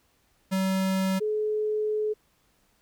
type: tone pair in turn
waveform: square / sine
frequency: 190.2 / 427 Hz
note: F#3 / G#4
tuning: +48 / +48 cents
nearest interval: octave + major second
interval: 1400 cents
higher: second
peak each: -24 dBFS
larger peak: neither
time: 0.51-1.2 / 1.2-2.14 s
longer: second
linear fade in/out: 20 ms
effects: pink hiss -67 dBFS RMS until 2.81 s